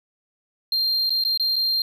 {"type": "tone with dropouts", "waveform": "triangle", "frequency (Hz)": 4186, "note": "C8", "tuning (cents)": 0, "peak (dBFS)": -18, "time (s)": [0.72, 1.82], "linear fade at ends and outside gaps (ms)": 2, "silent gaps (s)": [[1.095, 1.104], [1.238, 1.249], [1.375, 1.397], [1.558, 1.563]], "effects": []}